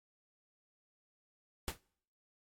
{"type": "noise with exponential decay", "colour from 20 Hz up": "pink", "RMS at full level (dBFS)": -34, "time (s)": [1.68, 1.8], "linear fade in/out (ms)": 0, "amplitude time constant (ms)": 24, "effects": ["noise-tail reverb RT60 0.6 s tail -25 dB re dry", "MP3 64 kbps"]}